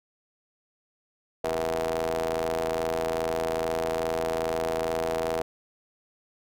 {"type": "ring-modulated tone", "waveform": "sawtooth", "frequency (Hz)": 82.41, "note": "E2", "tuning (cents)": 0, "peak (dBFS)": -19, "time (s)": [1.44, 5.42], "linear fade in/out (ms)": 0, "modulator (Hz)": 564, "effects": []}